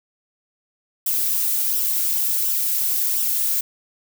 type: noise with flanger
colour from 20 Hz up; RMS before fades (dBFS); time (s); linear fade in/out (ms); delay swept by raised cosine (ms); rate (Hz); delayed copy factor
violet; -21; 1.06-3.61; 5; 0.45 to 3.45; 1.4; -0.5
effects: none